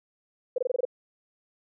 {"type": "tone bursts", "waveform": "sine", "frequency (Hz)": 504, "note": "B4", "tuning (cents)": 35, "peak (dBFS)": -22, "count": 7, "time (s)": [0.56, 0.852], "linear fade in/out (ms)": 5, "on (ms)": 22, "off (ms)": 23, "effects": []}